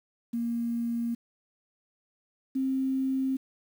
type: tone pair in turn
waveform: sine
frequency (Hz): 234.3 / 265.1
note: A#3 / C4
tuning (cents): +9 / +23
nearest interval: major second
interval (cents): 214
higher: second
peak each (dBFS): -27 / -25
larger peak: second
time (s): 0.33-1.15 / 2.55-3.37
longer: neither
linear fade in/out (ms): 10
effects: 9-bit